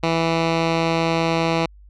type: tone with low-pass filter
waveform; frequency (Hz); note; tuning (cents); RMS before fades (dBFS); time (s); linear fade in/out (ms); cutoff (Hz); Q
10% pulse; 164.81; E3; 0; -20; 0.03-1.66; 5; 3900; 1.2
effects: added 50 Hz sine -43 dBFS peak until 1.89 s